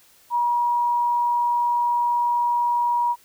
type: tone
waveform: sine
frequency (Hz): 958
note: A#5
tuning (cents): +47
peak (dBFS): -18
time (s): 0.3-3.16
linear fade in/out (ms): 50
effects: white hiss -55 dBFS RMS until 3.24 s